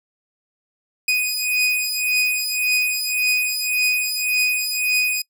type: beating tone pair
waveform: sawtooth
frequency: 2489 / 2490.8 Hz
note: D#7 / D#7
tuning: 0 / +1 cents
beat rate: 1.8 Hz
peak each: -18 / -18 dBFS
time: 1.08-5.22 s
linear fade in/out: 5 ms
effects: noise-tail reverb RT60 0.1 s tail -25 dB re dry